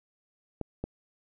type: clicks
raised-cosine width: 2 ms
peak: -19 dBFS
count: 2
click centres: 0.613 / 0.84 s
effects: none